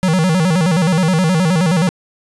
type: tone with vibrato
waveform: square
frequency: 171.9 Hz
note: F3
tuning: 27 cents flat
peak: -12 dBFS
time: 0.03-1.89 s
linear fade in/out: 0 ms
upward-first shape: square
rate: 9.5 Hz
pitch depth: 140 cents each way
effects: resampled to 24000 Hz + 9-bit